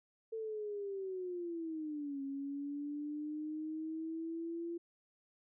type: linear two-way sweep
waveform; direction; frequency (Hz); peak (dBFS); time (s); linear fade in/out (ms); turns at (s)
sine; down then up; 450 to 273.3 to 341.7; -38; 0.32-4.78; 10; 2.22
effects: none